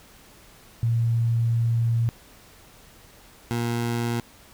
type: tone pair in turn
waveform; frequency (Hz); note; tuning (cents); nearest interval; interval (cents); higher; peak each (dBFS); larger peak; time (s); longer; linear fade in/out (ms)
sine / 20% pulse; 116 / 118.1; A#2 / A#2; -8 / +23; unison; 31; second; -19; neither; 0.83-2.09 / 3.51-4.2; first; 0
effects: pink hiss -51 dBFS RMS until 4.53 s